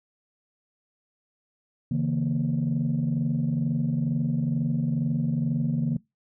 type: chord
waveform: sine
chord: A# diminished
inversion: first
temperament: equal with one note detuned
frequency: 138.59 / 160.77 / 233.1 Hz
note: C#3 / E3 / A#3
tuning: 0 / -43 / 0 cents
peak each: -26 dBFS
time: 1.91-5.97 s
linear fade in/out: 5 ms
effects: noise-tail reverb RT60 0.2 s tail -23 dB re dry + tanh soft clip ceiling -17 dBFS